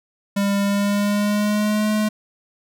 square tone with pitch glide, 200.2 to 213.3 Hz, G3 to G#3, +37 to +46 cents, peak -18 dBFS, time 0.36-2.09 s, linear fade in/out 10 ms, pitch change +109 cents, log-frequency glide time 0.64-1.91 s, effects none

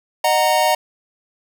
square chord, D# minor, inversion none, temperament equal with one note detuned, 614 / 740 / 932.3 Hz, D#5 / F#5 / A#5, -23 / 0 / 0 cents, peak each -19 / -19 / -19 dBFS, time 0.24-0.75 s, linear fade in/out 5 ms, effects none

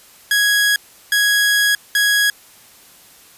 sawtooth tone bursts at uneven times, 1661.2 Hz, G#6, in tune, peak -9 dBFS, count 3, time 0.31-0.76 / 1.12-1.75 / 1.95-2.3 s, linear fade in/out 2 ms, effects white hiss -46 dBFS RMS until 3.37 s + resampled to 32000 Hz

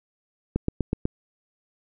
click train, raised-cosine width 3 ms, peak -10 dBFS, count 5, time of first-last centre 0.56-1.054 s, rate 8.09 Hz, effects none

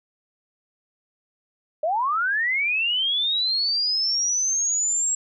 sine linear sweep, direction up, 587.3 to 7650 Hz, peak -20 dBFS, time 1.83-5.15 s, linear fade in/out 5 ms, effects none

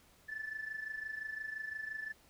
sine tone with amplitude modulation, 1748 Hz, A6, 12 cents flat, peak -35 dBFS, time 0.28-2.13 s, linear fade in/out 20 ms, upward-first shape sine, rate 25.8 Hz, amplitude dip 75%, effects tanh soft clip ceiling -33 dBFS + pink hiss -65 dBFS RMS until 2.29 s

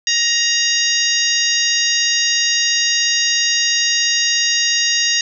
harmonic tone with a mistuned harmonic, 937 Hz, A#5, 9 cents sharp, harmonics 2 / 3 / 4 / 5 / 6 / 7, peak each -21 / -21 / -21 / -21 / -21 / -21 dBFS, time 0.07-5.21 s, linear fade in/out 2 ms, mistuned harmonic 5, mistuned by +52 cents, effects none

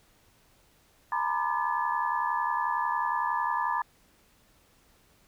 sine tone cluster, 847 / 933 / 1004 / 1190 / 1721 Hz, G#5 / A#5 / B5 / D6 / A6, +34 / +1 / +28 / +22 / -39 cents, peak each -38 / -30 / -30 / -34 / -35 dBFS, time 1.12-3.82 s, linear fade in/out 2 ms, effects pink hiss -63 dBFS RMS until 5.27 s

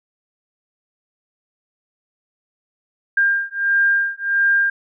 sine beating tone pair, 1600 / 1601.5 Hz, G6 / G6, +35 / +37 cents, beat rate 1.5 Hz, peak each -18 dBFS, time 3.17-4.7 s, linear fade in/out 5 ms, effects none

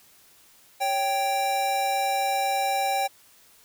square tone pair together, 555.7 / 784 Hz, C#5 / G5, +4 / 0 cents, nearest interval tritone, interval 596 cents, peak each -32 / -24 dBFS, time 0.8-3.08 s, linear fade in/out 20 ms, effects white hiss -56 dBFS RMS until 3.64 s

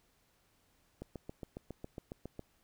click train, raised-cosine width 2 ms, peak -29 dBFS, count 11, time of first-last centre 1.02-2.394 s, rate 7.28 Hz, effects pink hiss -72 dBFS RMS until 2.63 s

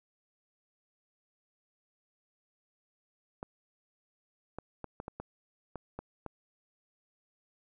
clicks, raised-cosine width 1 ms, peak -25 dBFS, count 9, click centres 3.429 / 4.586 / 4.843 / 5.001 / 5.081 / 5.2 / 5.757 / 5.99 / 6.263 s, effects none

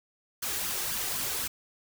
white noise with flanger, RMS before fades -32 dBFS, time 0.42-1.48 s, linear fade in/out 10 ms, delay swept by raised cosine 0.62 to 2.62 ms, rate 3.9 Hz, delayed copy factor +0.6, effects none

